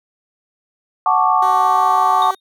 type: chord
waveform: sine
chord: D major seventh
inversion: first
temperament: equal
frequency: 740 / 880 / 1108.7 / 1174.7 Hz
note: F#5 / A5 / C#6 / D6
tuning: 0 / 0 / 0 / 0 cents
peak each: -17 dBFS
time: 1.06-2.31 s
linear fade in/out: 2 ms
type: tone with pitch glide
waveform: 15% pulse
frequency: 378.4 to 383.2 Hz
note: F#4 to G4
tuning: +39 to -39 cents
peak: -21 dBFS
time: 1.42-2.35 s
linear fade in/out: 5 ms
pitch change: +22 cents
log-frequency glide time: 1.54-1.84 s
type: tone with exponential decay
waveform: triangle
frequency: 3700 Hz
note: A#7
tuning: 14 cents flat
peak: -21 dBFS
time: 2.22-2.4 s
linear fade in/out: 1 ms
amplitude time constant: 38 ms
effects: none